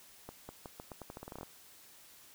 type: accelerating click train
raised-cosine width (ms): 1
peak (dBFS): -30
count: 15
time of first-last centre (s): 0.29-1.431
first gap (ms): 200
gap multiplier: 0.84
effects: white hiss -58 dBFS RMS until 2.34 s